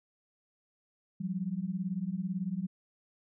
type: beating tone pair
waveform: sine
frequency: 175 / 193 Hz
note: F3 / G3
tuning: +4 / -27 cents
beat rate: 18 Hz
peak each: -35 / -34 dBFS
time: 1.2-2.67 s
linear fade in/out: 10 ms
effects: none